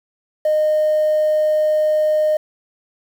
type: tone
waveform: triangle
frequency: 614 Hz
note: D#5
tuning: 23 cents flat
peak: -10 dBFS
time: 0.45-2.37 s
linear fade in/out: 5 ms
effects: tanh soft clip ceiling -10 dBFS + 7-bit